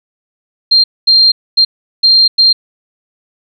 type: tone bursts at uneven times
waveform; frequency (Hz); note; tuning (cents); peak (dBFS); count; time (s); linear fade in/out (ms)
sine; 4186; C8; 0; -4; 5; 0.71-0.84 / 1.07-1.32 / 1.57-1.65 / 2.03-2.28 / 2.38-2.53; 10
effects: none